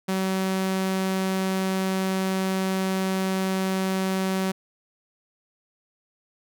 sawtooth tone, 189.7 Hz, F#3, 43 cents sharp, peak -19 dBFS, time 0.08-4.52 s, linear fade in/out 10 ms, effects none

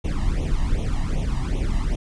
brown noise with flanger, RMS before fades -22 dBFS, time 0.04-1.96 s, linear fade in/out 10 ms, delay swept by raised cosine 0.31 to 1.06 ms, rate 2.6 Hz, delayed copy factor +0.95, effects resampled to 22050 Hz

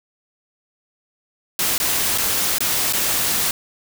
white noise with dropouts, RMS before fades -20 dBFS, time 1.59-3.51 s, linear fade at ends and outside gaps 2 ms, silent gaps 1.78-1.8 / 2.178-2.182 / 2.584-2.605 / 2.926-2.933 s, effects none

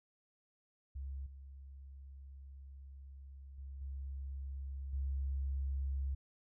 sine tone with level steps, 68 Hz, C#2, 33 cents flat, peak -40 / -49 / -44 / -40 / -34 dBFS, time 0.95-6.15 s, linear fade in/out 10 ms, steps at 1.26 / 3.58 / 3.81 / 4.93 s, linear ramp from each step 5 ms, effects none

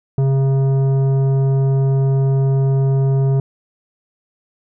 sine tone with tanh clipping, 135.4 Hz, C#3, 40 cents flat, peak -14 dBFS, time 0.18-3.4 s, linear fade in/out 2 ms, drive 11 dB, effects none

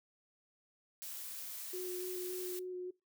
blue noise, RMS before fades -45 dBFS, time 1.02-2.59 s, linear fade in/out 0 ms
sine tone with vibrato, 364.2 Hz, F#4, 27 cents flat, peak -39 dBFS, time 1.73-2.91 s, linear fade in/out 10 ms, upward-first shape square, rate 3.5 Hz, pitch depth 10 cents each way
effects noise-tail reverb RT60 0.2 s tail -21 dB re dry

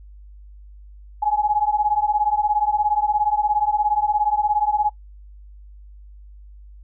sine beating tone pair, 830.6 / 847.6 Hz, G#5 / G#5, 0 / +35 cents, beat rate 17 Hz, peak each -20 dBFS, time 1.22-4.9 s, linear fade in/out 10 ms, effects noise-tail reverb RT60 0.1 s tail -19 dB re dry + added 50 Hz sine -40 dBFS peak until 6.83 s

